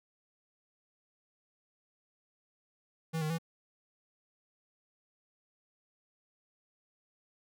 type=tone with pitch steps; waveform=square; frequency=161.8 / 154.6 / 165 Hz; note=E3 / D#3 / E3; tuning=-32 / -11 / +2 cents; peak=-32 dBFS; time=3.13-3.385 s; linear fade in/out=20 ms; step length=85 ms; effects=none